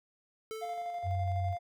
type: tone with exponential decay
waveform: square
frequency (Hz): 440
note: A4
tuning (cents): 0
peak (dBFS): -37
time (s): 0.51-1.34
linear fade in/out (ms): 0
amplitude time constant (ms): 180
type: tone with tremolo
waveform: triangle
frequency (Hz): 698.5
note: F5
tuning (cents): 0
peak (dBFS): -32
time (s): 0.61-1.59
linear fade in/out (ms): 20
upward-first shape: square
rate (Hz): 12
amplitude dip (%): 30
type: tone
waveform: sine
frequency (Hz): 92.5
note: F#2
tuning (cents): 0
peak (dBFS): -30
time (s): 1.03-1.56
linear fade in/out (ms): 50
effects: none